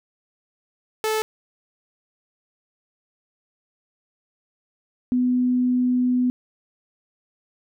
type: tone pair in turn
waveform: sawtooth / sine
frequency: 435.6 / 249.6 Hz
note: A4 / B3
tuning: -17 / +19 cents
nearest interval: minor seventh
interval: 964 cents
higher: first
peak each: -17 dBFS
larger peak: neither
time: 1.04-1.22 / 5.12-6.3 s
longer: second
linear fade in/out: 0 ms
effects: none